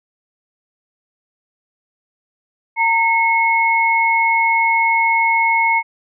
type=tone pair together; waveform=sine; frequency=916.6 / 2180 Hz; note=A#5 / C#7; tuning=-29 / -29 cents; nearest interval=octave + minor third; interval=1500 cents; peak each=-15 dBFS; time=2.76-5.83 s; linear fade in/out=50 ms; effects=none